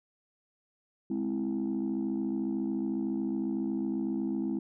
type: chord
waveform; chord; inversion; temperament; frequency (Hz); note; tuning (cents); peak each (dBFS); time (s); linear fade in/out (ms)
sine; Ab augmented; none; equal; 207.7 / 261.6 / 329.6; Ab3 / C4 / E4; 0 / 0 / 0; -32; 1.1-4.59; 5
effects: tanh soft clip ceiling -24 dBFS